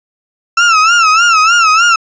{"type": "tone with vibrato", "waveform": "35% pulse", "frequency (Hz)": 1334, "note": "E6", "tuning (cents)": 20, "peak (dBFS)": -4, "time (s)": [0.57, 1.96], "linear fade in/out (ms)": 5, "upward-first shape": "sine", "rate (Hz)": 3.3, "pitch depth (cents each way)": 110, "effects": ["resampled to 16000 Hz", "7-bit"]}